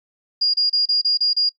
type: tone bursts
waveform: sine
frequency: 4841 Hz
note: D#8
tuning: 48 cents flat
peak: -14 dBFS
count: 7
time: 0.41-1.494 s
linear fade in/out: 10 ms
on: 130 ms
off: 29 ms
effects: noise-tail reverb RT60 0.1 s tail -23 dB re dry + MP3 64 kbps